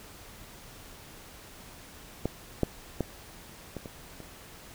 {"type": "clicks", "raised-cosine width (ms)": 2, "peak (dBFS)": [-14, -10, -14, -22, -26, -29], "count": 6, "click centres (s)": [2.256, 2.633, 3.007, 3.767, 3.858, 4.203], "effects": ["pink hiss -49 dBFS RMS until 4.74 s"]}